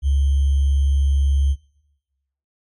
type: tone with sample-and-hold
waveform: sine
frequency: 69.1 Hz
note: C#2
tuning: 5 cents flat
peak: -14 dBFS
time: 0.02-1.56 s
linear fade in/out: 50 ms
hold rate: 3150 Hz
effects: noise-tail reverb RT60 1.0 s tail -21 dB re dry + MP3 48 kbps